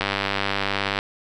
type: click train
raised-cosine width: 0.3 ms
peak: -6 dBFS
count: 98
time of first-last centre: 0.01-0.989 s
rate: 99.1 Hz
effects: none